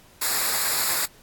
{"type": "noise with comb filter", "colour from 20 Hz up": "white", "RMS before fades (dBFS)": -24, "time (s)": [0.21, 1.06], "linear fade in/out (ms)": 10, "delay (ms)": 0.33, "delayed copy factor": -0.7, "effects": ["pink hiss -53 dBFS RMS until 1.22 s", "AAC 64 kbps"]}